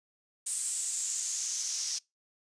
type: noise with band-pass filter sweep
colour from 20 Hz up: white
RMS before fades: -34 dBFS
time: 0.46-1.99 s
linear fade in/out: 10 ms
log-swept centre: 8500 to 5600 Hz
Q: 4.5
effects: noise-tail reverb RT60 0.2 s tail -24 dB re dry + resampled to 22050 Hz